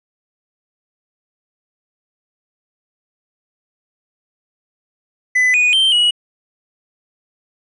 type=tone with pitch steps; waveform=triangle; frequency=2005 / 2471 / 3130 / 2914 Hz; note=B6 / D#7 / G7 / F#7; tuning=+26 / -13 / -3 / -27 cents; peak=-9 dBFS; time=5.35-6.11 s; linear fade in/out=10 ms; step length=190 ms; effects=resampled to 24000 Hz